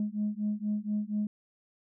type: beating tone pair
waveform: sine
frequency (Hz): 207.7 / 211.9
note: G#3 / G#3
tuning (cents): 0 / +35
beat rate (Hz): 4.2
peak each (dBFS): -31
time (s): 0-1.27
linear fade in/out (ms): 2
effects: tanh soft clip ceiling -23 dBFS